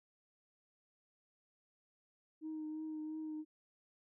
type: tone with vibrato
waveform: sine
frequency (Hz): 311.1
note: D#4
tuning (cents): 0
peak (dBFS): -39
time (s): 2.41-3.45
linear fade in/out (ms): 50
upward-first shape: triangle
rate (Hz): 2.9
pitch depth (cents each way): 23
effects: tanh soft clip ceiling -37 dBFS